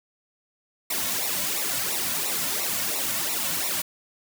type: noise with flanger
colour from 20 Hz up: white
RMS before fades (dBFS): -27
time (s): 0.9-3.82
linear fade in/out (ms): 5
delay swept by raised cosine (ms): 0.62 to 2.52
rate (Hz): 2.9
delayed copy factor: -0.85
effects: none